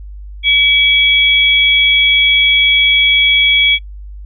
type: tone pair together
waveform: sine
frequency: 2290 / 3332 Hz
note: D7 / G#7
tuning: -44 / +5 cents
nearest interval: tritone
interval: 649 cents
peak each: -10 dBFS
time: 0.43-3.79 s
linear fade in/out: 50 ms
effects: noise-tail reverb RT60 0.1 s tail -26 dB re dry + added 50 Hz sine -27 dBFS peak until 4.25 s